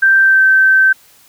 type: tone with pitch glide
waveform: sine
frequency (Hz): 1568 to 1548.2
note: G6 to G6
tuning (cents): 0 to -22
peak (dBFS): -6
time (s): 0.02-0.93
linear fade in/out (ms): 10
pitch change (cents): -22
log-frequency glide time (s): 0.21-0.43
effects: white hiss -47 dBFS RMS until 1.28 s